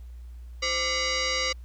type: tone with frequency modulation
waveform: sine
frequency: 1370 Hz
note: F6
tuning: 34 cents flat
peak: -24 dBFS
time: 0.62-1.53 s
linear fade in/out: 10 ms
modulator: 850 Hz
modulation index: 5.3
effects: added 60 Hz sine -39 dBFS peak until 1.64 s + pink hiss -65 dBFS RMS until 1.64 s